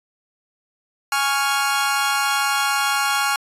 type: chord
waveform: sawtooth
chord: Db major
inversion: second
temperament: equal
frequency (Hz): 830.6 / 1108.7 / 1396.9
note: Ab5 / Db6 / F6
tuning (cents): 0 / 0 / 0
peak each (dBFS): -19 / -20 / -18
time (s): 1.12-3.36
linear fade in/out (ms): 2
effects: resampled to 32000 Hz